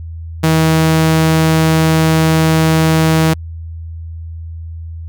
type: tone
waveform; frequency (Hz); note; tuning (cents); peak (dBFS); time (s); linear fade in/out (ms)
sawtooth; 160; D#3; +49; -5; 0.43-3.34; 10
effects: added 82 Hz sine -24 dBFS peak until 5.08 s